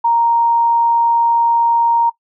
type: tone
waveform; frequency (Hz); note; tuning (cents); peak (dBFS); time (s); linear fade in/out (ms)
sine; 932.3; A#5; 0; -10; 0.04-2.1; 10
effects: noise-tail reverb RT60 0.1 s tail -20 dB re dry